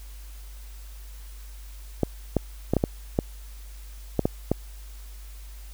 clicks, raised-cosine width 2 ms, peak -7 dBFS, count 9, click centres 2.033 / 2.367 / 2.736 / 2.767 / 2.839 / 3.189 / 4.193 / 4.255 / 4.516 s, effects added 50 Hz sine -39 dBFS peak until 5.73 s + white hiss -52 dBFS RMS until 5.73 s

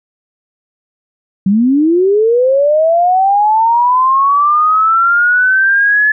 sine linear sweep, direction up, 185 to 1724 Hz, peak -7 dBFS, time 1.46-6.12 s, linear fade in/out 5 ms, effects none

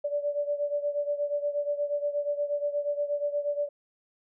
sine beating tone pair, 579 / 587.4 Hz, D5 / D5, -25 / 0 cents, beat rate 8.4 Hz, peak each -28 / -32 dBFS, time 0.04-3.69 s, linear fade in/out 10 ms, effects none

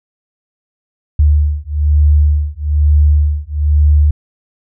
sine beating tone pair, 73.8 / 74.9 Hz, D2 / D2, +9 / +35 cents, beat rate 1.1 Hz, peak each -11 dBFS, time 1.19-4.11 s, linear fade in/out 5 ms, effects none

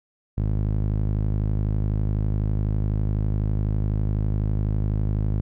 sawtooth tone with band-pass filter, 52 Hz, G#1, 3 cents sharp, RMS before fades -23 dBFS, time 0.37-5.41 s, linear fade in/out 10 ms, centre 110 Hz, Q 0.97, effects none

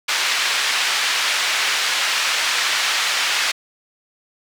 pink band-pass noise, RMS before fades -20 dBFS, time 0.08-3.52 s, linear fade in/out 10 ms, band 1600 to 5200 Hz, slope 12 dB/octave, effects none

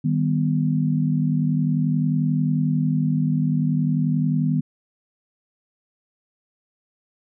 sine chord, Eb augmented, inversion none, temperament equal, 155.56 / 196 / 246.9 Hz, Eb3 / G3 / B3, 0 / 0 / 0 cents, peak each -20 / -26 / -23 dBFS, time 0.04-4.61 s, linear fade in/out 10 ms, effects none

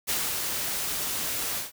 white noise with ADSR envelope, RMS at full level -27 dBFS, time 0.07-1.72 s, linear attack 26 ms, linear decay 240 ms, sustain -3 dB, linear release 150 ms, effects none

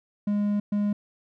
triangle tone bursts at uneven times, 205.9 Hz, G#3, 15 cents flat, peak -20 dBFS, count 2, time 0.27-0.6 / 0.72-0.93 s, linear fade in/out 5 ms, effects none

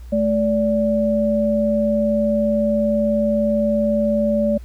sine tone pair together, 216.9 / 579.1 Hz, A3 / D5, -25 / -24 cents, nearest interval octave + perfect fourth, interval 1701 cents, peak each -18 dBFS, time 0.12-4.58 s, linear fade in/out 10 ms, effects added 60 Hz sine -33 dBFS peak until 4.64 s + pink hiss -54 dBFS RMS until 4.64 s

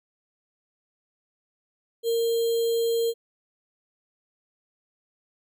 sine tone with sample-and-hold, 461.2 Hz, A#4, 19 cents flat, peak -21 dBFS, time 2.03-3.14 s, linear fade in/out 50 ms, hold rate 3675 Hz, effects none

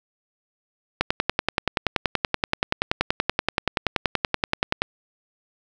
click train, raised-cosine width 0.3 ms, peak -3 dBFS, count 41, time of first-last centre 1.01-4.82 s, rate 10.5 Hz, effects none

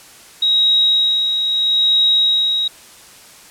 sine tone with tremolo, 3809 Hz, A#7, 37 cents sharp, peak -10 dBFS, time 0.42-2.68 s, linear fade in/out 5 ms, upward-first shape sine, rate 0.77 Hz, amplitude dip 45%, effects white hiss -42 dBFS RMS until 3.5 s + low-pass 11000 Hz 12 dB/octave

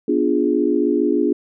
sine chord, B diminished seventh, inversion none, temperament equal, 246.9 / 293.7 / 349.2 / 415.3 Hz, B3 / D4 / F4 / Ab4, 0 / 0 / 0 / 0 cents, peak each -22 / -19 / -20 / -21 dBFS, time 0.08-1.33 s, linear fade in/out 5 ms, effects none

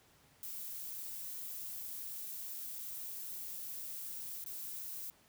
violet noise with dropouts, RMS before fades -44 dBFS, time 0.43-5.1 s, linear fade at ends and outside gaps 0 ms, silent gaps 4.441-4.462 s, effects pink hiss -66 dBFS RMS until 5.28 s + high-pass 60 Hz 12 dB/octave

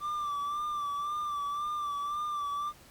triangle tone with vibrato, 1174.7 Hz, D6, in tune, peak -29 dBFS, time 0-2.73 s, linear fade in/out 50 ms, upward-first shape sine, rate 1.9 Hz, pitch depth 43 cents each way, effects pink hiss -56 dBFS RMS until 2.9 s + Opus 48 kbps

